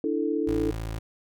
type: chord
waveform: sine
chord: D suspended second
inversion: none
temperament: just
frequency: 293.7 / 330.4 / 440.5 Hz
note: D4 / E4 / A4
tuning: 0 / +4 / +2 cents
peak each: -28 dBFS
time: 0.04-0.71 s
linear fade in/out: 2 ms
type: tone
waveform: 25% pulse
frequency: 55 Hz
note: A1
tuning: in tune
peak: -27 dBFS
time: 0.47-0.99 s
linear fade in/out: 10 ms
effects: none